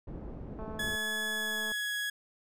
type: low-pass noise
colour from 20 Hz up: pink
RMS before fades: -42 dBFS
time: 0.07-0.96 s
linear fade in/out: 5 ms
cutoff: 480 Hz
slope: 12 dB/octave
type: click train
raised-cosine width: 1 ms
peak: -31 dBFS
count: 247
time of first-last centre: 0.59-1.718 s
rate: 218 Hz
type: tone with pitch glide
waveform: 30% pulse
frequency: 1698 to 1670.8 Hz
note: G#6 to G#6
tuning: +38 to +10 cents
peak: -29 dBFS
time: 0.79-2.1 s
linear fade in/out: 5 ms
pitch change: -28 cents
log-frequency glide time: 1.31-1.95 s
effects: none